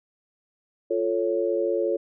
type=chord; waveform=sine; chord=F augmented; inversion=none; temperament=equal; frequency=349.2 / 440 / 554.4 Hz; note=F4 / A4 / C#5; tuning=0 / 0 / 0 cents; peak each=-26 dBFS; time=0.9-1.97 s; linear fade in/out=10 ms; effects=none